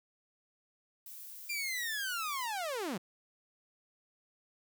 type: noise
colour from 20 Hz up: violet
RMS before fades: -48 dBFS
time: 1.06-2.46 s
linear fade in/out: 2 ms
type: linear sweep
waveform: sawtooth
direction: down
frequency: 2407 to 159.7 Hz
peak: -31 dBFS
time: 1.49-2.98 s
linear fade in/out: 10 ms
effects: none